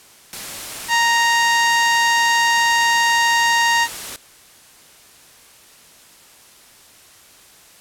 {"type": "noise", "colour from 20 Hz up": "white", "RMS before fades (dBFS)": -30, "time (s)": [0.33, 4.16], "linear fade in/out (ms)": 0}
{"type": "harmonic tone", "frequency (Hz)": 932.3, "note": "A#5", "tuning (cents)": 0, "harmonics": [1, 2, 3, 4, 5, 6, 7, 8], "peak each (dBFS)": [-17, -17, -24, -27, -28, -31, -29, -32], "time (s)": [0.88, 3.88], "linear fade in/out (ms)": 50}
{"effects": ["white hiss -47 dBFS RMS until 7.8 s", "low-pass 12000 Hz 12 dB/octave"]}